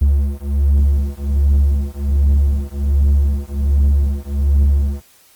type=beating tone pair; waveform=triangle; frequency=69.8 / 71.1 Hz; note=C#2 / C#2; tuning=+13 / +45 cents; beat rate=1.3 Hz; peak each=-13 dBFS; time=0.01-5.02 s; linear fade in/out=10 ms; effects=white hiss -50 dBFS RMS until 5.35 s + Opus 24 kbps